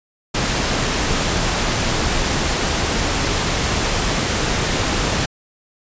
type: noise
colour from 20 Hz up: pink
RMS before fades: -19 dBFS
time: 0.34-5.26 s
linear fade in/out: 10 ms
effects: resampled to 16000 Hz